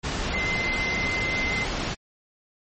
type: tone in noise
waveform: sine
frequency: 2066 Hz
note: C7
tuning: 22 cents flat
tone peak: -25 dBFS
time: 0.33-1.65 s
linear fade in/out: 20 ms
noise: pink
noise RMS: -28 dBFS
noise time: 0.03-1.95 s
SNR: 0 dB
effects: low-pass 6000 Hz 12 dB/octave + MP3 32 kbps